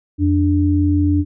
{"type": "tone pair together", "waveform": "sine", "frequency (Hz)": [87.32, 293.7], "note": ["F2", "D4"], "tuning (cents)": [0, 0], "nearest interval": "octave + major sixth", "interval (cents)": 2100, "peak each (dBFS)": -15, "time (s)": [0.18, 1.25], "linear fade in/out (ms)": 50, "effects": []}